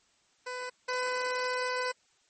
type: tone pair in turn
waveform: 15% pulse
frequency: 501 / 503 Hz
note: B4 / B4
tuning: +25 / +32 cents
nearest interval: unison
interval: 7 cents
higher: second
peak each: -29 / -23 dBFS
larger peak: second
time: 0.46-0.7 / 0.88-1.92 s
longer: second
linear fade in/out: 10 ms
effects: white hiss -68 dBFS RMS until 2.29 s + MP3 32 kbps